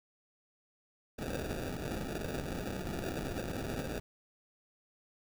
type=noise with sample-and-hold; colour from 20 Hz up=violet; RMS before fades=-38 dBFS; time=1.18-4 s; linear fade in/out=10 ms; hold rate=1050 Hz; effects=none